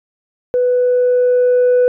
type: tone with level ramp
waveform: sine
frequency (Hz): 495.9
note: B4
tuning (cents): +7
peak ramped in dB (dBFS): -10 to -6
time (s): 0.54-1.88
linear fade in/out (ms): 0
effects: tanh soft clip ceiling -7 dBFS